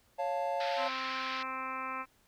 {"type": "chord", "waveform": "triangle", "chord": "Db augmented", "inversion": "none", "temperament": "equal", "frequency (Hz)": [554.4, 698.5, 880], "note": ["Db5", "F5", "A5"], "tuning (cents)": [0, 0, 0], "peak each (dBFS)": [-33, -33, -34], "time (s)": [0.18, 0.89], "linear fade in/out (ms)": 20}
{"type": "band-pass noise", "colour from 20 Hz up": "pink", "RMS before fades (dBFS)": -41, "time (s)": [0.6, 1.43], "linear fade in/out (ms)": 5, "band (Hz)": [1400, 4900], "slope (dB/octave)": 48}
{"type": "harmonic tone", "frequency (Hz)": 261.6, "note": "C4", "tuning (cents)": 0, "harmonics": [1, 2, 3, 4, 5, 6, 7, 8, 9, 10], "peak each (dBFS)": [-48, -49, -48, -39, -40, -50, -50, -50, -45, -49], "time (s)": [0.76, 2.06], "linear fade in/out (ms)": 50}
{"effects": ["pink hiss -68 dBFS RMS until 2.27 s"]}